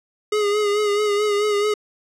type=tone with vibrato; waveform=square; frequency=415.3 Hz; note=G#4; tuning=in tune; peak=-18 dBFS; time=0.32-1.74 s; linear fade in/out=5 ms; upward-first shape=sine; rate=4.6 Hz; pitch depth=40 cents each way; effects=low-pass 8000 Hz 12 dB/octave